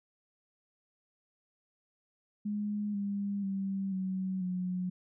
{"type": "tone with pitch steps", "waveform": "sine", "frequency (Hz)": [207.7, 201, 194.46, 188.17, 182.07], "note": ["G#3", "G3", "G3", "F#3", "F#3"], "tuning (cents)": [0, 44, -14, 29, -28], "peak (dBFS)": -31, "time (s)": [2.45, 4.9], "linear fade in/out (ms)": 10, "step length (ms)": 490, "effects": []}